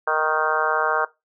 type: harmonic tone with a mistuned harmonic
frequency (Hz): 155.56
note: D#3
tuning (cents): 0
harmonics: 3 / 4 / 5 / 6 / 7 / 8 / 9 / 10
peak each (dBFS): -27 / -27 / -27 / -27 / -27 / -27 / -27 / -27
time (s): 0.07-1.05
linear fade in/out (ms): 5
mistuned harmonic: 6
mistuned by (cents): +17
effects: noise-tail reverb RT60 0.2 s tail -18 dB re dry